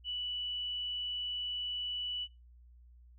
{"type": "tone", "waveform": "sine", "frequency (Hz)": 2960, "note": "F#7", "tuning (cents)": 0, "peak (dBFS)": -34, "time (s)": [0.04, 2.28], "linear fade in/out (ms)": 50, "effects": ["noise-tail reverb RT60 0.2 s tail -17 dB re dry", "added 60 Hz sine -55 dBFS peak until 3.18 s"]}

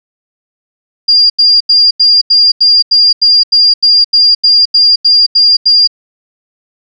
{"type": "tone bursts", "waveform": "sine", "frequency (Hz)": 4804, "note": "D8", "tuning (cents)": 38, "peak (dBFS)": -3, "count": 16, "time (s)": [1.08, 5.875], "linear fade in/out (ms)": 10, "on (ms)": 220, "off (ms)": 85, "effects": []}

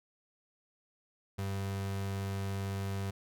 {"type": "tone", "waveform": "35% pulse", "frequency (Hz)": 97.9, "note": "G2", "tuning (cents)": -2, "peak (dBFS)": -32, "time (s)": [1.38, 3.11], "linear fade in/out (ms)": 10, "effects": []}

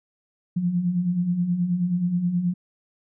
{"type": "beating tone pair", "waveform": "sine", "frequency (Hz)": [169.2, 178.6], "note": ["E3", "F3"], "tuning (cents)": [45, 39], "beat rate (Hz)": 9.4, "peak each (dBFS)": [-29, -21], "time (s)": [0.56, 2.54], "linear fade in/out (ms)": 10, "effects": []}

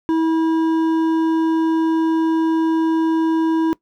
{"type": "tone with hard clipping", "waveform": "triangle", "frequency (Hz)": 323.6, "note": "E4", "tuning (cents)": -32, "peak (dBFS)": -16, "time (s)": [0.09, 3.73], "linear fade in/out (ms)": 0, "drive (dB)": 11, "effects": ["noise-tail reverb RT60 0.1 s tail -20 dB re dry"]}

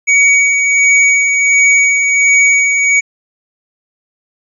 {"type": "tone with tremolo", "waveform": "square", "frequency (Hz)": 2254, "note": "C#7", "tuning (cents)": 28, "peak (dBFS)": -6, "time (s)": [0.07, 3.01], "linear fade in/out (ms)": 20, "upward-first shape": "sine", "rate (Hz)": 1.4, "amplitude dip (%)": 40, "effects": ["resampled to 22050 Hz"]}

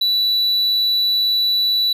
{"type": "tone", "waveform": "triangle", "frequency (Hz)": 3951, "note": "B7", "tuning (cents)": 0, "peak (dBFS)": -13, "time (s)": [0.01, 1.93], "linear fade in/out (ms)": 5, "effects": []}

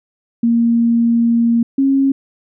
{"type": "tone pair in turn", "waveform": "sine", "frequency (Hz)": [233.1, 272.1], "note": ["A#3", "C#4"], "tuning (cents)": [0, -32], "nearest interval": "minor third", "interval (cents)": 268, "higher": "second", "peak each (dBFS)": -10, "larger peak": "neither", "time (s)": [[0.43, 1.63], [1.78, 2.12]], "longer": "first", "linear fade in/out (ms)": 5, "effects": []}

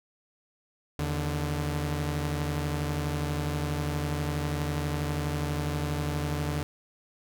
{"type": "tone pair together", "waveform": "sawtooth", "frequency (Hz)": [79.55, 146.83], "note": ["D#2", "D3"], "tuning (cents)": [39, 0], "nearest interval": "major seventh", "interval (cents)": 1061, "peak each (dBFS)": [-28, -26], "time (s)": [0.99, 6.63], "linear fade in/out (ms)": 0, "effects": []}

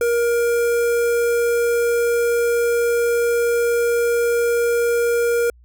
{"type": "tone with notch filter", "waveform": "square", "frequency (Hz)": 472.2, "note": "A#4", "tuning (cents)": 22, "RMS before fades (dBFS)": -18, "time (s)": [0.01, 5.5], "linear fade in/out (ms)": 2, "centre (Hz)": 3800, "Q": 0.75, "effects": ["added 60 Hz sine -46 dBFS peak until 5.64 s"]}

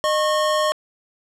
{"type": "tone pair together", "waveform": "square", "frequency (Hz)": [612.2, 1090], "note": ["D#5", "C#6"], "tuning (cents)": [-28, -29], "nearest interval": "minor seventh", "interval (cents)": 999, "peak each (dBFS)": [-20, -22], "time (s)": [0.04, 0.72], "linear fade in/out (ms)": 0, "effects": ["low-pass 9000 Hz 12 dB/octave"]}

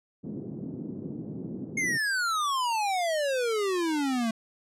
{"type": "band-pass noise", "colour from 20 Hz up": "white", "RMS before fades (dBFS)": -37, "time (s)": [0.23, 1.98], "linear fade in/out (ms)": 20, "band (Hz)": [130, 320], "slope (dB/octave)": 24}
{"type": "exponential sweep", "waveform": "square", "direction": "down", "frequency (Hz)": [2163, 220], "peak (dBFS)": -26, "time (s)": [1.77, 4.31], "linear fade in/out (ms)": 5}
{"effects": ["low-pass 10000 Hz 12 dB/octave"]}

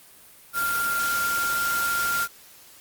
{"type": "tone in noise", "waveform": "sine", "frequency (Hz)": 1391, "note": "F6", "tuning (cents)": -7, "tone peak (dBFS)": -23, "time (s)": [0.53, 2.28], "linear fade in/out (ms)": 50, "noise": "white", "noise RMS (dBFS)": -30, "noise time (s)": [0.53, 2.28], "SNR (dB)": 4, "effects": ["white hiss -50 dBFS RMS until 2.8 s", "Opus 32 kbps"]}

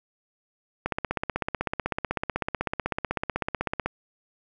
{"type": "click train", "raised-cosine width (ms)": 0.5, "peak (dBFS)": -11, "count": 49, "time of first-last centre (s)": [0.86, 3.86], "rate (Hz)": 16, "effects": []}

